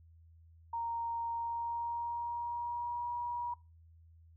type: tone with pitch glide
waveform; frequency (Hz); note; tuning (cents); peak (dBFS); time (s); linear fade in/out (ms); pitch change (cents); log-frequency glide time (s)
sine; 930 to 959.5; A#5 to A#5; -4 to +50; -34; 0.73-3.54; 5; +54; 1.33-3.08
effects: noise-tail reverb RT60 0.3 s tail -22 dB re dry + added 82 Hz sine -57 dBFS peak until 4.36 s